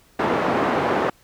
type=band-pass noise; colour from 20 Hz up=pink; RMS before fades=-21 dBFS; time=0.19-1.1 s; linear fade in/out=5 ms; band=280 to 1300 Hz; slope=12 dB/octave; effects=pink hiss -56 dBFS RMS until 1.23 s